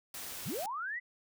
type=noise; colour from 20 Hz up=white; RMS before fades=-43 dBFS; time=0.14-0.66 s; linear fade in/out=2 ms
type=linear sweep; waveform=sine; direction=up; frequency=70.1 to 2032 Hz; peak=-35 dBFS; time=0.45-1 s; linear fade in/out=20 ms
effects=none